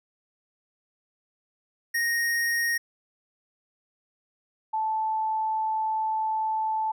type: tone pair in turn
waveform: square / sine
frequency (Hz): 1864.7 / 875.5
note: A#6 / A5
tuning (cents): 0 / -9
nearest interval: octave + minor second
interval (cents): 1309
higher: first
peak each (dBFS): -24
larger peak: neither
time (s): 1.94-2.78 / 4.73-6.92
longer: second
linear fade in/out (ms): 10
effects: none